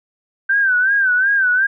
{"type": "tone with vibrato", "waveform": "sine", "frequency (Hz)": 1550, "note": "G6", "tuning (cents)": -20, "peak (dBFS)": -12, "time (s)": [0.49, 1.67], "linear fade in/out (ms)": 10, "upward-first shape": "sine", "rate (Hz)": 2.7, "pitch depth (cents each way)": 100, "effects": []}